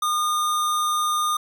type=tone; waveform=square; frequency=1218 Hz; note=D#6; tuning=37 cents flat; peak=-21 dBFS; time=0.02-1.37 s; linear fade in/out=5 ms; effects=none